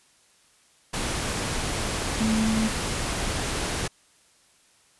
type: tone in noise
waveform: sine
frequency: 220 Hz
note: A3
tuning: in tune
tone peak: -21 dBFS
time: 2.2-2.68 s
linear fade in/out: 10 ms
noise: pink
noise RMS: -28 dBFS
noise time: 0.93-3.88 s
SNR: +4 dB
effects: white hiss -60 dBFS RMS until 4.99 s + resampled to 24000 Hz